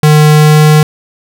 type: tone with pitch glide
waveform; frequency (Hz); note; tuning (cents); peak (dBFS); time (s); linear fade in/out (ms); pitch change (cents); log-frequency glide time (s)
square; 151.8 to 152.68; D#3 to D#3; -42 to -32; -3; 0.03-0.83; 2; +10; 0.34-0.6
effects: none